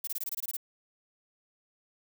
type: noise bursts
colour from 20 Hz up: violet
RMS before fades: -34 dBFS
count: 10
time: 0.04-0.568 s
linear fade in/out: 5 ms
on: 33 ms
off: 22 ms
effects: none